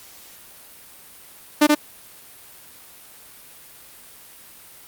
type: tone with echo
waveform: sawtooth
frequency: 298.5 Hz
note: D4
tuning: 28 cents sharp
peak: -7 dBFS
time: 1.61-1.67 s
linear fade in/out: 10 ms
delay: 80 ms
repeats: 1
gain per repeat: -2 dB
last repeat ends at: 1.75 s
effects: white hiss -45 dBFS RMS until 4.87 s + Opus 48 kbps